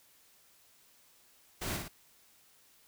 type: noise with echo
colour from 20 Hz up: pink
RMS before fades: -37 dBFS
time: 1.61-1.77 s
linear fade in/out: 10 ms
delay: 57 ms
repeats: 2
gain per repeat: -4 dB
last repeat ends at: 1.884 s
effects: white hiss -64 dBFS RMS until 2.87 s

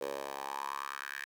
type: tone with high-pass filter sweep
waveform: 10% pulse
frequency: 69.3 Hz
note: C#2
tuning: in tune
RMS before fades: -40 dBFS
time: 0.01-1.25 s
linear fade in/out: 5 ms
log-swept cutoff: 500 to 1800 Hz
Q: 4.6
effects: 11-bit

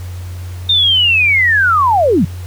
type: linear sweep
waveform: sine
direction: down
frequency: 3673 to 136 Hz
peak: -8 dBFS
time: 0.69-2.25 s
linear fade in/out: 5 ms
effects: added 90 Hz sine -23 dBFS peak until 2.46 s + pink hiss -39 dBFS RMS until 2.46 s

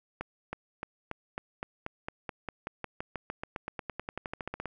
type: accelerating click train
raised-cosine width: 0.5 ms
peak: -20 dBFS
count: 30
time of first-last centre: 0.21-4.657 s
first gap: 320 ms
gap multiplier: 0.94
effects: none

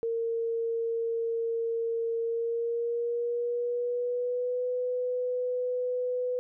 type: tone with pitch glide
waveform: sine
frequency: 459.4 to 498.1 Hz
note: A#4 to B4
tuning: -25 to +15 cents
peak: -27 dBFS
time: 0.03-6.39 s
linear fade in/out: 0 ms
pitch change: +140 cents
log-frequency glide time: 2.19-4.66 s
effects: none

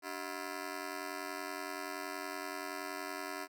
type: ring-modulated tone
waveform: 10% pulse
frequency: 338.3 Hz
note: E4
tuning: 45 cents sharp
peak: -28 dBFS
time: 0.02-3.48 s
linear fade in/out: 50 ms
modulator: 45.3 Hz
effects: none

